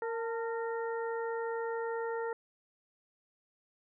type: harmonic tone with a mistuned harmonic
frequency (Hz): 461.2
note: A#4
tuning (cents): -19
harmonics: 1 / 2 / 3 / 4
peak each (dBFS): -34 / -40 / -44 / -46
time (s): 0.02-2.33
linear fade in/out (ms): 2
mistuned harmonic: 2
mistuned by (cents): -47
effects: none